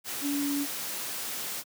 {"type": "tone in noise", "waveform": "sine", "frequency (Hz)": 284.8, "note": "C#4", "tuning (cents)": 47, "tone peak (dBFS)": -27, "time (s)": [0.21, 0.67], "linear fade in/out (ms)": 50, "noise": "white", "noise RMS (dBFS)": -35, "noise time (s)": [0.04, 1.64], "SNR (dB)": 5, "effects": ["high-pass 150 Hz 12 dB/octave"]}